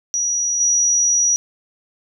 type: tone with level steps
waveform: sine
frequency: 5810 Hz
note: F#8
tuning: 32 cents flat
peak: -17 / -13 dBFS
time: 0.14-1.36 s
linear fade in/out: 0 ms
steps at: 0.6 s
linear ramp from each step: 10 ms
effects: none